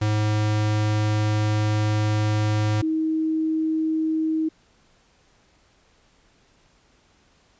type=tone pair in turn; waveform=square / sine; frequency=106.5 / 316.9 Hz; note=G#2 / D#4; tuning=+44 / +32 cents; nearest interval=octave + perfect fifth; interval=1888 cents; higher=second; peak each=-20 dBFS; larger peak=neither; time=0.01-2.82 / 2.82-4.49 s; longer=first; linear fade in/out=10 ms; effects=pink hiss -60 dBFS RMS until 7.59 s + resampled to 16000 Hz